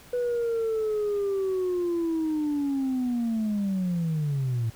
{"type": "linear sweep", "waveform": "sine", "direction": "down", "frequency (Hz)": [493.9, 110.7], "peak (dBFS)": -22, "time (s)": [0.13, 4.7], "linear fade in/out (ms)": 5, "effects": ["tanh soft clip ceiling -22 dBFS", "pink hiss -51 dBFS RMS until 4.75 s"]}